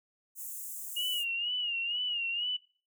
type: high-pass noise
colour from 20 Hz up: white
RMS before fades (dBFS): -41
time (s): 0.35-1.25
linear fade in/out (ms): 50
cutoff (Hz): 6800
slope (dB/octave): 48
type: tone with vibrato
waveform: sine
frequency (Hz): 2854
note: F7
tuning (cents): +37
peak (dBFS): -30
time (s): 0.96-2.57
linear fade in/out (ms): 10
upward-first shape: sine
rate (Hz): 2.1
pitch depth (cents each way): 81
effects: noise-tail reverb RT60 0.4 s tail -21 dB re dry